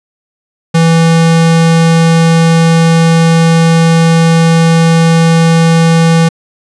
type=tone; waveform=square; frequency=164.81 Hz; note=E3; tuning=in tune; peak=-5 dBFS; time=0.74-6.29 s; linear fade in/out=10 ms; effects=resampled to 22050 Hz